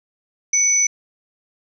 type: tone pair together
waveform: sine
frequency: 2238 / 5984 Hz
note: C#7 / F#8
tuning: +16 / +19 cents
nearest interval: octave + perfect fourth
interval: 1703 cents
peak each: -23 / -14 dBFS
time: 0.53-0.87 s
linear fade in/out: 5 ms
effects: none